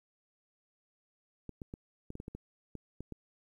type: clicks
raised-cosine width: 3 ms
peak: -29 dBFS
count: 11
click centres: 1.493 / 1.618 / 1.739 / 2.104 / 2.154 / 2.201 / 2.281 / 2.35 / 2.753 / 3.006 / 3.123 s
effects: 11-bit